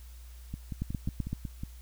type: two click trains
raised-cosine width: 5 ms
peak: -24 / -19 dBFS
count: 7 / 5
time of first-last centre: 0.54-1.635 / 0.82-1.33 s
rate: 5.48 / 7.84 Hz
effects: added 60 Hz sine -45 dBFS peak until 1.81 s + white hiss -59 dBFS RMS until 1.81 s